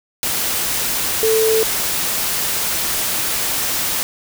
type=tone in noise; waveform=sine; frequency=441.9 Hz; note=A4; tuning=7 cents sharp; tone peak=-13 dBFS; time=1.23-1.63 s; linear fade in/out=0 ms; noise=white; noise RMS=-20 dBFS; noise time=0.23-4.03 s; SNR=+4 dB; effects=none